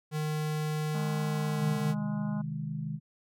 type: tone with pitch glide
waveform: square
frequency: 153.2 to 151.35 Hz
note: D#3 to D#3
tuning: -27 to -48 cents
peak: -30 dBFS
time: 0.11-1.95 s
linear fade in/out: 50 ms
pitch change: -21 cents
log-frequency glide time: 0.87-1.57 s
type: harmonic tone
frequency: 207.8 Hz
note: G#3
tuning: 1 cent sharp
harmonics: 1 / 3 / 4 / 5 / 6 / 7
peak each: -35 / -47 / -47 / -48 / -55 / -52 dBFS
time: 0.94-2.42 s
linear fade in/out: 10 ms
type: chord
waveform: sine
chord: Ab major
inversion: first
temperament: just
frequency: 129.78 / 155.74 / 207.7 Hz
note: C3 / Eb3 / Ab3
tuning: -14 / +2 / 0 cents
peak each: -39 / -34 / -39 dBFS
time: 1.56-3 s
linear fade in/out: 50 ms
effects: none